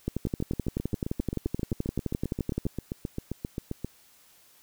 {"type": "two click trains", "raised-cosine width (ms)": 3, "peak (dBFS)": [-18, -15], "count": [28, 31], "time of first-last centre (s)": [[0.27, 3.846], [0.08, 2.666]], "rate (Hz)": [7.55, 11.6], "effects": ["white hiss -59 dBFS RMS until 4.62 s"]}